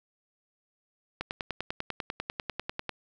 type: click train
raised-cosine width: 0.3 ms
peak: -16 dBFS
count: 18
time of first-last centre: 1.21-2.893 s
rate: 10.1 Hz
effects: none